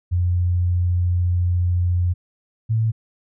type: tone pair in turn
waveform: sine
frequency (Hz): 88.6 / 111.63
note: F2 / A2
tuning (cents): +25 / +25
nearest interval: major third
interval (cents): 400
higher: second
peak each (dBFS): -16 / -16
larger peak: neither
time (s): 0.11-2.14 / 2.69-2.92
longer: first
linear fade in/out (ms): 20
effects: none